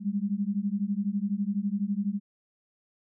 sine beating tone pair, 196 / 208 Hz, G3 / G#3, 0 / +3 cents, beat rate 12 Hz, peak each -29 dBFS, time 0-2.2 s, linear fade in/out 50 ms, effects none

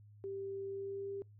sine tone with pitch glide, 391.9 to 396.2 Hz, G4 to G4, 0 to +18 cents, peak -39 dBFS, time 0.24-1.22 s, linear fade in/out 0 ms, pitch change +18 cents, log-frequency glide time 0.66-1.11 s, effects noise-tail reverb RT60 0.2 s tail -25 dB re dry + added 104 Hz sine -56 dBFS peak until 1.39 s

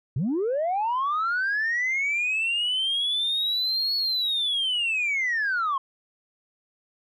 sine linear two-way sweep, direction up then down, 110 to 4396 to 1049 Hz, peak -21 dBFS, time 0.16-5.78 s, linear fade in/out 5 ms, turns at 3.96 s, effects tanh soft clip ceiling -20 dBFS

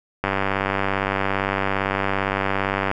click train, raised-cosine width 0.5 ms, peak -6 dBFS, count 262, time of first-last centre 0.24-2.914 s, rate 97.6 Hz, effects none

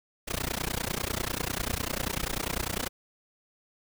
pink noise with amplitude modulation, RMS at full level -28 dBFS, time 0.27-2.89 s, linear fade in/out 20 ms, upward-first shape sine, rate 30.1 Hz, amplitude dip 100%, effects none

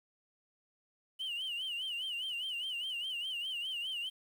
triangle tone with vibrato, 2960 Hz, F#7, in tune, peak -33 dBFS, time 1.19-4.1 s, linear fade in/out 20 ms, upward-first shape sine, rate 4.9 Hz, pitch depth 120 cents each way, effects tanh soft clip ceiling -31 dBFS + 10-bit

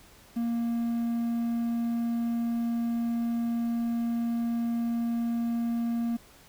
triangle tone with quantisation, 233.6 Hz, A#3, 4 cents sharp, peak -24 dBFS, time 0.36-6.17 s, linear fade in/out 10 ms, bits 9, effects pink hiss -55 dBFS RMS until 6.48 s

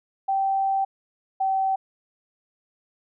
sine tone pair in turn, 778 / 769.5 Hz, G5 / G5, -13 / -32 cents, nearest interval unison, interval 19 cents, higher first, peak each -20 / -20 dBFS, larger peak neither, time 0.28-0.85 / 1.4-1.76 s, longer first, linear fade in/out 10 ms, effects none

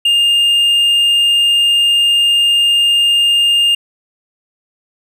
triangle tone, 2815 Hz, F7, 13 cents sharp, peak -7 dBFS, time 0.05-3.75 s, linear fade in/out 5 ms, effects none

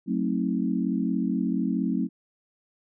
sine chord, F# diminished seventh, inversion none, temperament just, 185 / 222 / 266.4 / 319.7 Hz, F#3 / A3 / C4 / Eb4, 0 / +16 / +31 / +47 cents, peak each -28 / -28 / -28 / -32 dBFS, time 0.06-2.09 s, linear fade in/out 50 ms, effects none

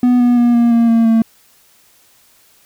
triangle tone with pitch steps, 246.9 / 243.2 / 239.6 / 236 / 232.5 / 229 / 225.6 Hz, B3 / B3 / A#3 / A#3 / A#3 / A#3 / A3, 0 / -26 / +48 / +22 / -4 / -31 / +44 cents, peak -6 dBFS, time 0.03-1.22 s, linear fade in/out 2 ms, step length 170 ms, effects white hiss -51 dBFS RMS until 2.65 s

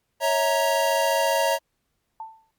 square chord, A# diminished, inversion first, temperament equal with one note detuned, 554.4 / 649.1 / 932.3 Hz, C#5 / E5 / A#5, 0 / -27 / 0 cents, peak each -25 dBFS, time 0.2-1.59 s, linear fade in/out 50 ms
sine tone with exponential decay, 888 Hz, A5, 16 cents sharp, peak -30 dBFS, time 2.2-2.51 s, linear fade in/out 2 ms, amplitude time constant 67 ms
effects pink hiss -75 dBFS RMS until 2.58 s + Opus 48 kbps

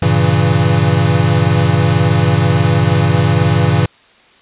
square chord, G diminished seventh, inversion none, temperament equal, 98 / 116.54 / 138.59 / 164.81 Hz, G2 / Bb2 / Db3 / Fb3, 0 / 0 / 0 / 0 cents, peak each -16 dBFS, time 0.02-3.86 s, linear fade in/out 5 ms, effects white hiss -47 dBFS RMS until 4.41 s + resampled to 8000 Hz

